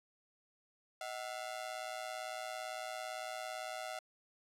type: ring-modulated tone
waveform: sawtooth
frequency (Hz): 690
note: F5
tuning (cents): -21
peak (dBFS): -34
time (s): 1.01-3.99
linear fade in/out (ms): 0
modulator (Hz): 58.9
effects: low-pass 11000 Hz 12 dB/octave + 12-bit